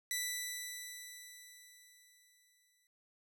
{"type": "tone with exponential decay", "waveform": "10% pulse", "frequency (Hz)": 1977, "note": "B6", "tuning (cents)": 1, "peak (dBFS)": -25, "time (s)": [0.11, 2.87], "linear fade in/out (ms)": 1, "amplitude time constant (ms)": 600, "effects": []}